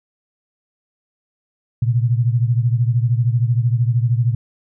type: beating tone pair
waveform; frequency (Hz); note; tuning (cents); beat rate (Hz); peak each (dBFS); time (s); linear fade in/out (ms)
sine; 116.54 / 129.54; A#2 / C3; 0 / -17; 13; -15 / -19; 1.82-4.35; 5
effects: none